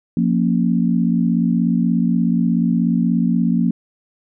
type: chord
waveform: sine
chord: Bb minor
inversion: second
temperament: equal with one note detuned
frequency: 176.44 / 233.1 / 277.2 Hz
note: F3 / Bb3 / Db4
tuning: +18 / 0 / 0 cents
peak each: -17 / -17 / -23 dBFS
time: 0.17-3.71 s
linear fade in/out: 2 ms
effects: none